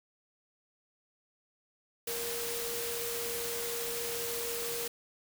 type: tone in noise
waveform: sine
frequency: 469.6 Hz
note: A#4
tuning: 13 cents sharp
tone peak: -38 dBFS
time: 2.07-4.88 s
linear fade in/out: 5 ms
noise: white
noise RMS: -37 dBFS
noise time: 2.07-4.88 s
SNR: -4 dB
effects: none